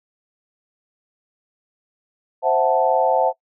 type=chord; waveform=sine; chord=F# half-diminished seventh; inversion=second; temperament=equal; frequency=523.3 / 659.3 / 740 / 880 Hz; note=C5 / E5 / F#5 / A5; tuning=0 / 0 / 0 / 0 cents; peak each=-20 dBFS; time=2.42-3.33 s; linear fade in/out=50 ms; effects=noise-tail reverb RT60 0.1 s tail -22 dB re dry